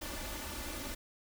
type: noise with comb filter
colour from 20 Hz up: pink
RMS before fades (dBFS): -41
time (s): 0.01-0.95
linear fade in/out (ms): 10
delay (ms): 3.4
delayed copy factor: +0.85
effects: none